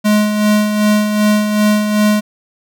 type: tone with tremolo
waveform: square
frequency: 210.5 Hz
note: G#3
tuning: 24 cents sharp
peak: -9 dBFS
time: 0.04-2.21 s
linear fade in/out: 20 ms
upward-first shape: sine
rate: 2.6 Hz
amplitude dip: 50%
effects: none